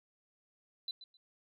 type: tone with echo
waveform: sine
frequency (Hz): 4001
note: B7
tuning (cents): +22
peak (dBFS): -35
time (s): 0.88-0.91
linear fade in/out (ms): 2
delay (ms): 130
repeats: 2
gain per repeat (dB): -14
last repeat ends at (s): 1.17
effects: tanh soft clip ceiling -31 dBFS